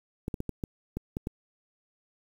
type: clicks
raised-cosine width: 3 ms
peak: -19 dBFS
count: 8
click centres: 0.281 / 0.342 / 0.404 / 0.493 / 0.638 / 0.97 / 1.169 / 1.271 s
effects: 8-bit